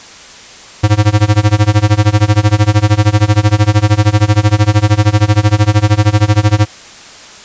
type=tone with tremolo; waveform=square; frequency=105 Hz; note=G#2; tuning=19 cents sharp; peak=-4 dBFS; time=0.83-6.66 s; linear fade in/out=10 ms; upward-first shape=sine; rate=13 Hz; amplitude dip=95%; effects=white hiss -34 dBFS RMS until 7.44 s + resampled to 16000 Hz